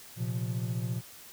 triangle chord, Bb suspended second, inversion none, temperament just, 116.54 / 131.11 / 174.81 Hz, Bb2 / C3 / F3, 0 / +4 / +2 cents, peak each -30 / -34 / -35 dBFS, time 0.16-1.02 s, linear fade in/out 50 ms, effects white hiss -50 dBFS RMS until 1.32 s

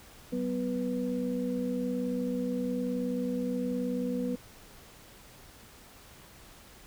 sine tone cluster, 190 / 248.9 / 491.1 Hz, F#3 / B3 / B4, +46 / +14 / -10 cents, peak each -35 / -31 / -35 dBFS, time 0.32-4.36 s, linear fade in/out 10 ms, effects pink hiss -53 dBFS RMS until 6.86 s

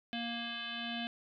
sine tone with frequency modulation, 1641 Hz, G#6, 21 cents flat, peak -36 dBFS, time 0.13-1.07 s, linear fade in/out 0 ms, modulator 469 Hz, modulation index 4.2, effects none

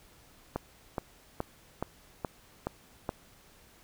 click train, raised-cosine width 1 ms, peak -17 dBFS, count 7, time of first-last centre 0.56-3.092 s, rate 2.37 Hz, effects pink hiss -59 dBFS RMS until 3.83 s

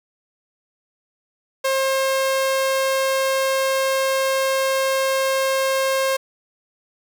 sawtooth tone, 534 Hz, C5, 35 cents sharp, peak -14 dBFS, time 1.64-6.17 s, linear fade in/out 10 ms, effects none

